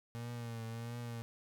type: tone with vibrato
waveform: 35% pulse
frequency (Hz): 116.54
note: A#2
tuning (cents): 0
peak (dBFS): -39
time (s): 0.15-1.22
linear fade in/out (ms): 0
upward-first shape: triangle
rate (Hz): 1.5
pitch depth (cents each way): 57
effects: none